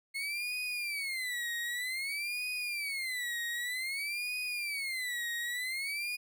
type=tone with vibrato; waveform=35% pulse; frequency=2163 Hz; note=C#7; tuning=43 cents flat; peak=-32 dBFS; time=0.14-6.17 s; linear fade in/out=20 ms; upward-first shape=sine; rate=0.53 Hz; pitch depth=240 cents each way; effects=none